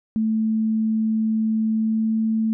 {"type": "tone with pitch glide", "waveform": "sine", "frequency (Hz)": [220, 221.4], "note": ["A3", "A3"], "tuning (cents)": [0, 11], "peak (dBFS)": -18, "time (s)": [0.16, 2.53], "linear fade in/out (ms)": 0, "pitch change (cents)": 11, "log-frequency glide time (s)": [1.72, 2.16], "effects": []}